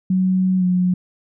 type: tone with pitch glide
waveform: sine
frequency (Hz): 186.2 to 181.21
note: F#3 to F#3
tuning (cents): +11 to -36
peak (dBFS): -14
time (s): 0.1-0.94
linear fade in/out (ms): 5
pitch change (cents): -47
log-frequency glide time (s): 0.58-0.64
effects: none